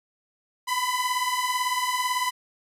sawtooth beating tone pair, 992 / 1010 Hz, B5 / B5, +7 / +39 cents, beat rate 18 Hz, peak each -23 dBFS, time 0.67-2.31 s, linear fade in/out 20 ms, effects resampled to 32000 Hz

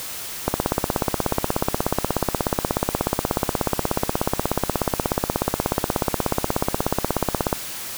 click train, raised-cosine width 1 ms, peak -4 dBFS, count 118, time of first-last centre 0.48-7.528 s, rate 16.6 Hz, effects white hiss -32 dBFS RMS until 7.97 s

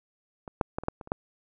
clicks, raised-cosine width 1 ms, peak -25 / -9 / -15 / -24 / -11 / -26 / -30 / -12 dBFS, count 8, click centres 0.478 / 0.612 / 0.785 / 0.836 / 0.884 / 1.012 / 1.074 / 1.119 s, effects none

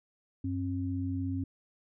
sine tone pair together, 95.02 / 268.6 Hz, F#2 / C4, +47 / +46 cents, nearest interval octave + tritone, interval 1799 cents, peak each -33 / -33 dBFS, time 0.44-1.44 s, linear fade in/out 5 ms, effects none

